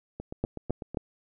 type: two click trains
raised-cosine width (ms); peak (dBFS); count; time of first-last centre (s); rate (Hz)
2; -14 / -23; 3 / 7; 0.44-0.972 / 0.2-0.946; 3.76 / 8.04
effects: none